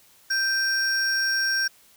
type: tone pair together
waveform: triangle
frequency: 1568 / 5575 Hz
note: G6 / F8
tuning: 0 / -4 cents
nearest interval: octave + minor seventh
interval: 2196 cents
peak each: -20 / -22 dBFS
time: 0.3-1.68 s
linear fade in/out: 10 ms
effects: tanh soft clip ceiling -17 dBFS + white hiss -56 dBFS RMS until 1.96 s